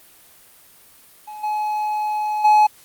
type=tone with level steps; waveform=triangle; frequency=848 Hz; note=G#5; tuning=36 cents sharp; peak=-30 / -18 / -8 dBFS; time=1.27-2.67 s; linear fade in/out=10 ms; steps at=1.43 / 2.44 s; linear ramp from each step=10 ms; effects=white hiss -49 dBFS RMS until 2.84 s + Opus 32 kbps